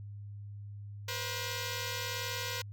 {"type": "tone pair together", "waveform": "5% pulse", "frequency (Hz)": [482, 523.3], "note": ["B4", "C5"], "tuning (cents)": [-42, 0], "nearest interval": "minor second", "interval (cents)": 142, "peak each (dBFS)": [-26, -27], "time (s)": [1.08, 2.62], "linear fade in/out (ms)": 5, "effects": ["added 102 Hz sine -42 dBFS peak until 2.72 s"]}